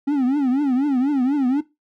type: tone with vibrato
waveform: triangle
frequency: 270.5 Hz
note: C#4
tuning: 42 cents flat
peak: -14 dBFS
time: 0.07-1.61 s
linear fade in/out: 10 ms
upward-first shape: triangle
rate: 4.1 Hz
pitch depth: 190 cents each way
effects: noise-tail reverb RT60 0.2 s tail -17 dB re dry